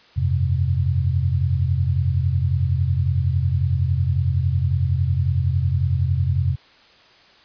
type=chord; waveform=sine; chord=F suspended second; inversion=none; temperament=just; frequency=87.31 / 98.22 / 130.96 Hz; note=F2 / G2 / C3; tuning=0 / +4 / +2 cents; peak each=-20 / -24 / -21 dBFS; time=0.16-6.56 s; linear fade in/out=20 ms; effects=white hiss -51 dBFS RMS until 7.44 s + resampled to 11025 Hz